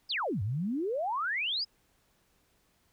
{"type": "exponential two-way sweep", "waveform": "sine", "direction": "down then up", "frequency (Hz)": [5240, 92.5, 5220], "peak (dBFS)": -29, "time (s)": [0.09, 1.65], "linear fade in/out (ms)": 20, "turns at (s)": 0.42, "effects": ["pink hiss -70 dBFS RMS until 2.92 s"]}